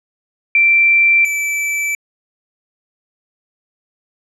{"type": "tone pair in turn", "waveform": ["sine", "square"], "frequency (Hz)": [2349, 2319], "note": ["D7", "D7"], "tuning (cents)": [0, -22], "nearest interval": "unison", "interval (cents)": 22, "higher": "first", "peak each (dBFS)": [-8, -17], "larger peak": "first", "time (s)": [[0.55, 1.25], [1.25, 1.95]], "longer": "neither", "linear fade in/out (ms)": 2, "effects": ["low-pass 11000 Hz 12 dB/octave"]}